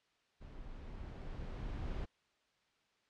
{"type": "noise with level ramp", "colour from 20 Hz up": "brown", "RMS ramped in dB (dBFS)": [-51, -39], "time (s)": [0.4, 2.06], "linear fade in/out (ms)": 20, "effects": ["white hiss -75 dBFS RMS until 3.09 s", "low-pass 4000 Hz 12 dB/octave"]}